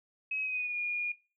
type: tone with pitch glide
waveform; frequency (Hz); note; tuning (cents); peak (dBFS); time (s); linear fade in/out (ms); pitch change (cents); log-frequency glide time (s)
sine; 2550 to 2433; D#7 to D#7; +42 to -39; -31; 0.31-1.12; 5; -81; 0.42-0.76
effects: noise-tail reverb RT60 0.3 s tail -17 dB re dry